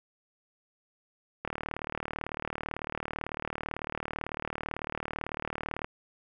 click train, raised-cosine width 0.5 ms, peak -18 dBFS, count 168, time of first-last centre 1.45-5.845 s, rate 38 Hz, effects none

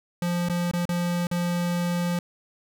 square tone with dropouts, 174.61 Hz, F3, in tune, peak -24 dBFS, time 0.22-2.19 s, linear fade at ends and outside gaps 2 ms, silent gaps 0.487-0.497 / 0.713-0.735 / 0.854-0.891 / 1.27-1.313 s, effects none

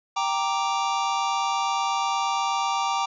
square chord, G minor, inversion none, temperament equal, 784 / 932.3 / 1174.7 Hz, G5 / Bb5 / D6, 0 / 0 / 0 cents, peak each -28 dBFS, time 0.16-3.06 s, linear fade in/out 10 ms, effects resampled to 16000 Hz

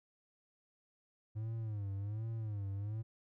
triangle tone with vibrato, 105.6 Hz, G#2, 29 cents sharp, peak -35 dBFS, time 1.35-3.03 s, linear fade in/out 20 ms, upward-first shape sine, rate 1.3 Hz, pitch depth 130 cents each way, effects none

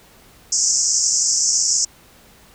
white band-pass noise, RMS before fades -18 dBFS, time 0.52-1.85 s, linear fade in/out 5 ms, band 5200 to 7600 Hz, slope 96 dB/octave, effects pink hiss -49 dBFS RMS until 2.54 s

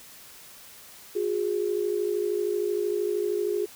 sine tone pair together, 359.8 / 412.8 Hz, F#4 / G#4, -48 / -10 cents, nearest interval major second, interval 238 cents, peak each -28 / -26 dBFS, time 1.15-3.66 s, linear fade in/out 10 ms, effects white hiss -48 dBFS RMS until 3.75 s

